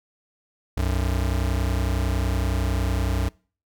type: tone pair together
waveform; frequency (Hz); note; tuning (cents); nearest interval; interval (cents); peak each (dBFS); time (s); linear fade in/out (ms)
square; 61.74 / 92.56; B1 / F#2; 0 / +1; perfect fifth; 701; -24 / -26; 0.77-3.29; 5
effects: noise-tail reverb RT60 0.4 s tail -24 dB re dry